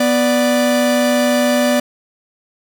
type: tone pair together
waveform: 45% pulse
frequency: 246.6 / 586.5 Hz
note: B3 / D5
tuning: -2 / -2 cents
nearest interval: octave + minor third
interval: 1500 cents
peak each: -15 dBFS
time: 0-1.8 s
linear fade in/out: 5 ms
effects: none